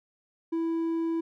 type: tone with hard clipping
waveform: sine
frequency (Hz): 329.6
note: E4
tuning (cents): 0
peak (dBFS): -27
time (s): 0.52-1.21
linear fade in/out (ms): 10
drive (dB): 3
effects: none